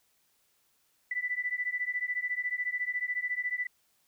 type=beating tone pair; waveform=sine; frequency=1975.5 / 1989.5 Hz; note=B6 / B6; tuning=0 / +12 cents; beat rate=14 Hz; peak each=-33 / -33 dBFS; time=1.11-3.67 s; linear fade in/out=5 ms; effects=white hiss -71 dBFS RMS until 4.07 s